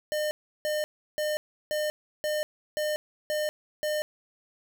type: tone bursts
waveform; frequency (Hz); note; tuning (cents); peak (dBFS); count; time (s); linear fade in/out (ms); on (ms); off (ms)
square; 606; D#5; -46; -27; 8; 0.12-4.02; 0; 190; 340
effects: none